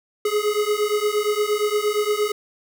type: beating tone pair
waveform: square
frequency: 415.3 / 423.9 Hz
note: G#4 / G#4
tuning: 0 / +35 cents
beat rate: 8.6 Hz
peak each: -23 dBFS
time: 0.25-2.32 s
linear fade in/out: 5 ms
effects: none